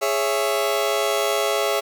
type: chord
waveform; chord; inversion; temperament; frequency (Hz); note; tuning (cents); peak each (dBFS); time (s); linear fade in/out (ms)
sawtooth; C# minor; second; just; 415.8 / 554.4 / 665.2; G#4 / C#5 / E5; +2 / 0 / +16; -20; 0.01-1.81; 20
effects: none